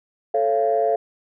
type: chord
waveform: sine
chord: A augmented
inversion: none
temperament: just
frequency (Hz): 440 / 550 / 687.5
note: A4 / C#5 / E#5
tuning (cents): 0 / -14 / -27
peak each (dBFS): -21 / -23 / -19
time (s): 0.34-0.96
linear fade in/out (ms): 5
effects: tanh soft clip ceiling -9 dBFS